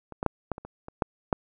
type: clicks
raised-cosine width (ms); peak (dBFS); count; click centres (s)
1; -26 / -15 / -8 / -14 / -24 / -26 / -25 / -9 / -8; 9; 0.123 / 0.229 / 0.263 / 0.517 / 0.581 / 0.65 / 0.884 / 1.022 / 1.328
effects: none